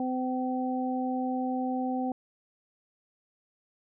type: harmonic tone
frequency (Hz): 255.6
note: C4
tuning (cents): -40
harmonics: 1 / 2 / 3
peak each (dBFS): -29 / -37 / -33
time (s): 0-2.12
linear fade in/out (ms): 2
effects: none